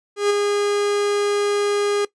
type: tone with ADSR envelope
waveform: 45% pulse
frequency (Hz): 409.1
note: G#4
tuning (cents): -26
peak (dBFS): -14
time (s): 0.16-2.05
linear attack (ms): 140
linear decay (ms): 13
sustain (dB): -4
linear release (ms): 4
effects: noise-tail reverb RT60 0.1 s tail -19 dB re dry + resampled to 22050 Hz